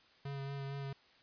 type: tone with vibrato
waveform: square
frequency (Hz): 138.59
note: C#3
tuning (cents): 0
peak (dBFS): -40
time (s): 0.25-0.93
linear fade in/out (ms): 5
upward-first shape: sine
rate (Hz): 4.4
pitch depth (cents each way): 18
effects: white hiss -65 dBFS RMS until 1.22 s + resampled to 11025 Hz